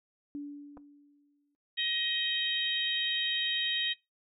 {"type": "tone with exponential decay", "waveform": "sine", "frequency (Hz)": 288.6, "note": "D4", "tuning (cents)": -30, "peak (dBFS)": -34, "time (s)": [0.35, 1.55], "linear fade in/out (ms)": 0, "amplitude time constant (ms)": 260}
{"type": "clicks", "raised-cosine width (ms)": 1, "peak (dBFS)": -37, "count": 2, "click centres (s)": [0.771, 0.775]}
{"type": "harmonic tone", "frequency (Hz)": 629, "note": "D#5", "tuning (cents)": 19, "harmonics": [3, 4, 5, 6], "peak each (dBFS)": [-36, -39, -32, -33], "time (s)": [1.77, 3.94], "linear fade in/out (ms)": 20}
{"effects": ["noise-tail reverb RT60 0.2 s tail -20 dB re dry"]}